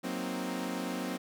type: chord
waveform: sawtooth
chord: C half-diminished seventh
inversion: second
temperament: equal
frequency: 185 / 233.1 / 261.6 / 311.1 Hz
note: Gb3 / Bb3 / C4 / Eb4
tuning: 0 / 0 / 0 / 0 cents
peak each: -35 / -36 / -33 / -38 dBFS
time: 0.03-1.18 s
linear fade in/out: 20 ms
effects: none